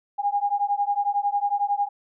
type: beating tone pair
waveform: sine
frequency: 808 / 819 Hz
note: G#5 / G#5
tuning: -48 / -24 cents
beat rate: 11 Hz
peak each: -24 dBFS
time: 0.18-1.89 s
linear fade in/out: 20 ms
effects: none